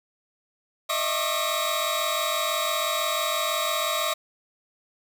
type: tone cluster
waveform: sawtooth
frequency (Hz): 614 / 660 / 1095 / 1192 / 3814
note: D#5 / E5 / C#6 / D6 / A#7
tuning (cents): -23 / +2 / -22 / +25 / +39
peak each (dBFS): -27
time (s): 0.89-4.14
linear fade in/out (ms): 10
effects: none